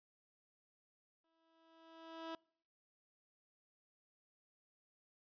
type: tone with exponential growth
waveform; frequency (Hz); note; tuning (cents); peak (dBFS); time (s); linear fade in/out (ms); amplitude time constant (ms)
15% pulse; 326.6; E4; -16; -36; 1.24-2.35; 2; 240
effects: noise-tail reverb RT60 0.6 s tail -26 dB re dry + resampled to 11025 Hz